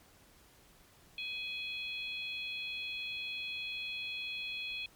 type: harmonic tone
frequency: 838 Hz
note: G#5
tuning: 15 cents sharp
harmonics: 3 / 4 / 5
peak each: -39 / -42 / -47 dBFS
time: 1.18-4.86 s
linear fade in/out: 2 ms
effects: pink hiss -62 dBFS RMS until 4.95 s + MP3 96 kbps